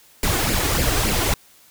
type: noise with flanger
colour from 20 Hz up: pink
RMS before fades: -20 dBFS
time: 0.23-1.34 s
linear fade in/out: 2 ms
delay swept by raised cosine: 0.4 to 2.8 ms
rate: 3.5 Hz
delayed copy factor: +0.65
effects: white hiss -52 dBFS RMS until 1.7 s